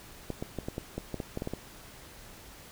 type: clicks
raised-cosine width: 2 ms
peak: -20 dBFS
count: 12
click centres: 0.303 / 0.425 / 0.587 / 0.685 / 0.781 / 0.98 / 1.143 / 1.202 / 1.374 / 1.421 / 1.474 / 1.536 s
effects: pink hiss -50 dBFS RMS until 2.71 s